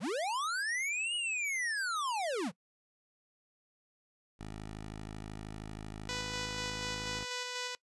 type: linear two-way sweep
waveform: square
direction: up then down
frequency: 138.59 to 2921 to 138.59 Hz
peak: -33 dBFS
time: 0-2.52 s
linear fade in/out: 50 ms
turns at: 1.15 s
type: tone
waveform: 10% pulse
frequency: 52.9 Hz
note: G#1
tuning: 33 cents sharp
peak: -34 dBFS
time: 4.39-7.25 s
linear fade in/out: 20 ms
type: tone with tremolo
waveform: 5% pulse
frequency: 495.6 Hz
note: B4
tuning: 6 cents sharp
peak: -24 dBFS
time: 6.09-7.75 s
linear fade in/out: 0 ms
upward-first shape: square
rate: 4.1 Hz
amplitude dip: 25%
effects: noise-tail reverb RT60 0.1 s tail -22 dB re dry + resampled to 24000 Hz